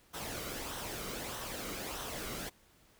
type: noise with flanger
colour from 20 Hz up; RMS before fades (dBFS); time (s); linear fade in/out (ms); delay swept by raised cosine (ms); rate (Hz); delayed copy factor
pink; -41; 0.13-2.5; 20; 0.42 to 1.18; 1.6; -0.5
effects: pink hiss -65 dBFS RMS until 2.99 s